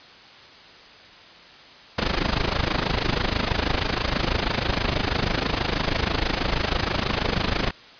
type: noise with amplitude modulation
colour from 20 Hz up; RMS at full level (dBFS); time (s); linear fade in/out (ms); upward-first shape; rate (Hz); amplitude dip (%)
pink; -20; 1.98-7.71; 5; sine; 26.2; 80
effects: white hiss -46 dBFS RMS until 7.99 s + resampled to 11025 Hz